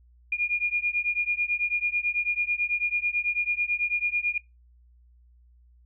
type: beating tone pair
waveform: sine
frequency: 2422 / 2431.1 Hz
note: D#7 / D#7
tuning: -47 / -41 cents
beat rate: 9.1 Hz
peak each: -27 dBFS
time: 0.32-4.38 s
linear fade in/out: 5 ms
effects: noise-tail reverb RT60 0.2 s tail -22 dB re dry + added 60 Hz sine -54 dBFS peak until 5.85 s